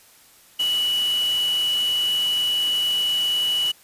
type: tone in noise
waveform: sine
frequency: 2946 Hz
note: F#7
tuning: 8 cents flat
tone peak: -19 dBFS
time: 0.59-3.72 s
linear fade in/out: 10 ms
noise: white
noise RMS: -34 dBFS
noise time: 0.59-3.72 s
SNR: +12 dB
effects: white hiss -52 dBFS RMS until 3.83 s + resampled to 32000 Hz